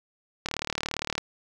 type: click train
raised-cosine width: 0.2 ms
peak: -11 dBFS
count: 28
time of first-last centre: 0.46-1.18 s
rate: 37.5 Hz
effects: none